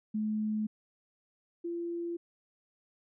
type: tone pair in turn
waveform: sine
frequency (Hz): 214.6 / 341.9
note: A3 / F4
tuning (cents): -43 / -37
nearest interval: minor sixth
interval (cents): 806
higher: second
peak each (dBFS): -29 / -33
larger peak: first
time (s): 0.14-0.67 / 1.64-2.17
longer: neither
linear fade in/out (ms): 10
effects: none